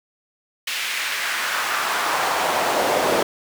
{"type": "noise with high-pass filter sweep", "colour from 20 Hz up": "brown", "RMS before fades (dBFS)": -22, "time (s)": [0.67, 3.23], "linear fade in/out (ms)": 5, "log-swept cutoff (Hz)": [2500, 480], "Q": 1.5, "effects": []}